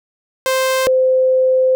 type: tone pair in turn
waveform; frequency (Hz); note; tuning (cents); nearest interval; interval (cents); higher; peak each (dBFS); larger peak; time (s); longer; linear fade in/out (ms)
sawtooth / sine; 523 / 517.3; C5 / C5; -1 / -20; unison; 19; first; -10; neither; 0.46-0.87 / 0.87-1.75; second; 0
effects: none